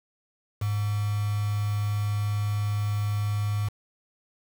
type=tone with quantisation; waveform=sine; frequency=103.83 Hz; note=G#2; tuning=in tune; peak=-24 dBFS; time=0.61-3.69 s; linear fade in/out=10 ms; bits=6; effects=none